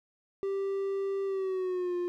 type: tone with pitch glide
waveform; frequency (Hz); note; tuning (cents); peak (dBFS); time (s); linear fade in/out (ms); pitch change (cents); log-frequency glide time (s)
triangle; 392 to 353.3; G4 to F4; 0 to +20; -27; 0.43-2.08; 0; -180; 1.25-1.96
effects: none